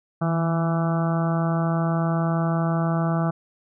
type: harmonic tone with a mistuned harmonic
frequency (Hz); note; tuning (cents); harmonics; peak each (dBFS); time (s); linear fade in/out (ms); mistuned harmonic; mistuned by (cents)
166.2; E3; +15; 1 / 2 / 3 / 4 / 5 / 6 / 7 / 8 / 9; -21 / -31 / -37 / -29 / -33 / -41 / -33 / -35 / -40; 0.21-3.31; 10; 1; -35
effects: none